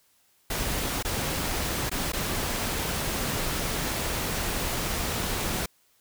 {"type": "noise with dropouts", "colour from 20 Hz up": "pink", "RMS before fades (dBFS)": -29, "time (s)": [0.5, 5.66], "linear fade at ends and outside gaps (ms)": 5, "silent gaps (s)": [[1.027, 1.048], [1.896, 1.914], [2.121, 2.132]], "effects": ["white hiss -65 dBFS RMS until 6 s"]}